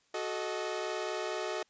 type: chord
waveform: sawtooth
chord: D# diminished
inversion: first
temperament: equal with one note detuned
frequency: 370 / 434.4 / 622.3 Hz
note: F#4 / A4 / D#5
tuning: 0 / -22 / 0 cents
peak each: -34 dBFS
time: 0.14-1.63 s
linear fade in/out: 5 ms
effects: white hiss -70 dBFS RMS until 1.69 s + resampled to 16000 Hz